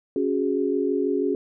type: chord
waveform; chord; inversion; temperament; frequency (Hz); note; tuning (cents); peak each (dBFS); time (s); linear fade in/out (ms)
sine; C# suspended fourth; none; just; 277.2 / 369.6 / 415.8; C#4 / F#4 / G#4; 0 / -2 / +2; -25; 0.16-1.35; 2
effects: none